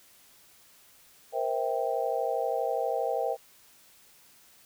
sine chord, C dominant seventh, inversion third, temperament just, 470.9 / 523.3 / 654.1 / 784.9 Hz, Bb4 / C5 / E5 / G5, +18 / 0 / -14 / +2 cents, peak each -32 dBFS, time 1.32-3.37 s, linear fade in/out 50 ms, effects white hiss -58 dBFS RMS until 4.65 s

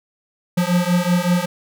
square beating tone pair, 174.61 / 179.91 Hz, F3 / F#3, 0 / -48 cents, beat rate 5.3 Hz, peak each -19 dBFS, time 0.57-1.46 s, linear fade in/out 10 ms, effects none

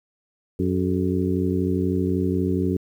harmonic tone with a mistuned harmonic, 92.5 Hz, F#2, in tune, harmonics 1 / 2 / 3 / 4 / 5, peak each -26 / -25 / -25 / -26 / -31 dBFS, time 0.59-2.77 s, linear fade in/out 5 ms, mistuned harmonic 5, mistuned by -110 cents, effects 9-bit

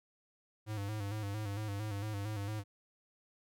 square tone with vibrato, 103.83 Hz, G#2, in tune, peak -37 dBFS, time 0.66-2.64 s, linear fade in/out 50 ms, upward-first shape square, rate 4.4 Hz, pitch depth 63 cents each way, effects none

